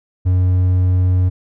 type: tone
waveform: triangle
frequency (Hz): 91.4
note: F#2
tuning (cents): -21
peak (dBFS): -9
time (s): 0.25-1.3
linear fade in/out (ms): 20
effects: none